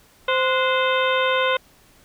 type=harmonic tone with a mistuned harmonic; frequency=519 Hz; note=C5; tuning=14 cents flat; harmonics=1 / 2 / 3 / 4 / 5 / 6 / 7; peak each=-21 / -23 / -25 / -28 / -29 / -30 / -30 dBFS; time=0.28-1.57 s; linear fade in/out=5 ms; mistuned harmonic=3; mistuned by=-100 cents; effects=pink hiss -54 dBFS RMS until 2.04 s